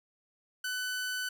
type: tone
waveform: sawtooth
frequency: 1500 Hz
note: F#6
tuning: 23 cents sharp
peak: -29 dBFS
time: 0.64-1.29 s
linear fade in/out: 5 ms
effects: none